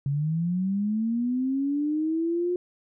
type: linear sweep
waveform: sine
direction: up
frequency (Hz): 136.5 to 359.8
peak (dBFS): -23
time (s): 0.06-2.56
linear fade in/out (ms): 2
effects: none